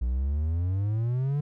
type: exponential sweep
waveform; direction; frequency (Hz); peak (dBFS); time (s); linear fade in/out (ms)
triangle; up; 58.27 to 148.8; -22; 0.01-1.41; 10
effects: none